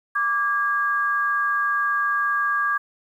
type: tone pair together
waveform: sine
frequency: 1167.8 / 1633 Hz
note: D6 / G#6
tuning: -10 / -30 cents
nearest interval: tritone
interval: 580 cents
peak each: -22 dBFS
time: 0.15-2.78 s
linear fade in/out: 10 ms
effects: 9-bit